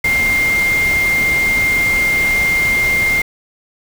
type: tone in noise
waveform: sine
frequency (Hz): 2110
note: C7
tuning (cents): +14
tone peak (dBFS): -12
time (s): 0.04-3.22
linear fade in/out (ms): 5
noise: pink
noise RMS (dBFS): -24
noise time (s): 0.04-3.22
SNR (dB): +9
effects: none